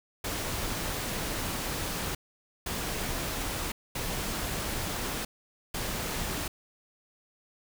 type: noise bursts at uneven times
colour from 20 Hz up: pink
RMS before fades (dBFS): -33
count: 4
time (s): 0.24-2.15 / 2.66-3.72 / 3.95-5.25 / 5.74-6.48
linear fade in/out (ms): 5
effects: none